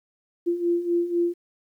sine beating tone pair, 342.4 / 346.4 Hz, F4 / F4, -34 / -14 cents, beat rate 4 Hz, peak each -27 / -22 dBFS, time 0.46-1.34 s, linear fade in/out 20 ms, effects 10-bit

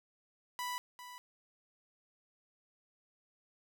sawtooth tone with echo, 987.8 Hz, B5, in tune, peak -33 dBFS, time 0.59-0.78 s, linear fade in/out 0 ms, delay 400 ms, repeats 1, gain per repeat -11 dB, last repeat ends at 1.18 s, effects none

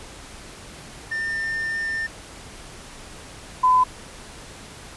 triangle / sine tone pair in turn, 1801 / 1010.8 Hz, A6 / B5, +40 / +40 cents, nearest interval minor seventh, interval 1000 cents, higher first, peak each -22 / -13 dBFS, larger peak second, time 1.11-2.07 / 3.63-3.84 s, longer first, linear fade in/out 10 ms, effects pink hiss -41 dBFS RMS until 4.96 s + resampled to 24000 Hz

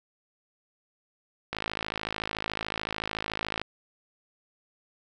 click train, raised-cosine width 0.3 ms, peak -14 dBFS, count 113, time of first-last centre 1.53-3.616 s, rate 53.7 Hz, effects none

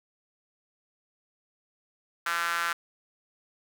sawtooth tone with high-pass filter, 170 Hz, F3, 46 cents flat, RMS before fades -29 dBFS, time 2.26-2.73 s, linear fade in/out 5 ms, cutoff 1400 Hz, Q 4, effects none

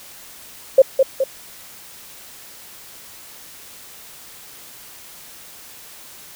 sine tone with echo, 533 Hz, C5, 32 cents sharp, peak -4 dBFS, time 0.78-0.82 s, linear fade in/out 5 ms, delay 210 ms, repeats 2, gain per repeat -5 dB, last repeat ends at 1.24 s, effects white hiss -41 dBFS RMS until 6.35 s

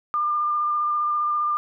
sine tone with vibrato, 1200 Hz, D6, 37 cents sharp, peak -20 dBFS, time 0.14-1.57 s, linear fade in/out 0 ms, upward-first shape square, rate 15 Hz, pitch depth 9 cents each way, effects none

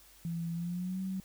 sine tone with pitch glide, 167.7 to 189.33 Hz, E3 to F#3, +30 to +40 cents, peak -33 dBFS, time 0.25-1.2 s, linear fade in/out 0 ms, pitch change +210 cents, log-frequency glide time 0.54-1 s, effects added 50 Hz sine -64 dBFS peak until 1.24 s + white hiss -59 dBFS RMS until 1.24 s

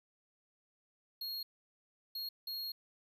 square tone bursts at uneven times, 4283 Hz, C8, 40 cents sharp, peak -39 dBFS, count 3, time 1.21-1.43 / 2.15-2.29 / 2.47-2.72 s, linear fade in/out 5 ms, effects none

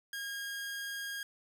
sawtooth tone, 1627 Hz, G#6, 36 cents flat, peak -34 dBFS, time 0.13-1.23 s, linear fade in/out 2 ms, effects none

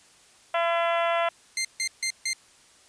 harmonic tone, 338.1 Hz, E4, 44 cents sharp, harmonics 2 / 3 / 4 / 5 / 6 / 7 / 8 / 9 / 10, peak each -24 / -30 / -30 / -36 / -34 / -39 / -37 / -41 / -41 dBFS, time 0.54-1.29 s, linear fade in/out 5 ms
15% pulse tone bursts, 2093 Hz, C7, in tune, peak -19 dBFS, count 4, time 1.57-2.332 s, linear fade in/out 2 ms, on 78 ms, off 150 ms
effects white hiss -56 dBFS RMS until 2.88 s + resampled to 22050 Hz

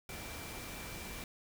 sine tone in noise, 2349 Hz, D7, in tune, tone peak -52 dBFS, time 0.09-1.24 s, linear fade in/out 2 ms, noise pink, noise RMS -45 dBFS, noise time 0.09-1.24 s, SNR -10 dB, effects none

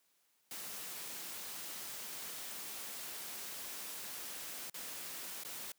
white noise with dropouts, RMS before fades -45 dBFS, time 0.51-5.72 s, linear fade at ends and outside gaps 2 ms, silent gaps 4.699-4.742 / 5.436-5.448 s, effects white hiss -75 dBFS RMS until 5.78 s + high-pass 150 Hz 12 dB/octave

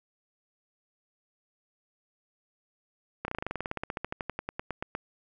slowing click train, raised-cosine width 0.5 ms, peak -17 dBFS, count 26, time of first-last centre 3.25-4.951 s, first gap 31 ms, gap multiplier 1.06, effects none

